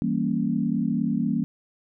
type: chord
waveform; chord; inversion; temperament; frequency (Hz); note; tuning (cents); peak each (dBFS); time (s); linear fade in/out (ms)
sine; E diminished seventh; none; equal; 164.81 / 196 / 233.1 / 277.2; E3 / G3 / Bb3 / Db4; 0 / 0 / 0 / 0; -29 / -27 / -25 / -29; 0.02-1.44; 0
effects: none